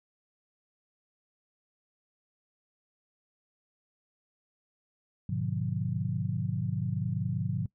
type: chord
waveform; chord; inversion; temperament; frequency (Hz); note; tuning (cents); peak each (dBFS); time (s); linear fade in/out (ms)
sine; G# diminished seventh; none; just; 103.83 / 124.59 / 149.51 / 179.41; G#2 / B2 / D3 / F3; 0 / +16 / +31 / +47; -34; 5.29-7.66; 5
effects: noise-tail reverb RT60 0.1 s tail -21 dB re dry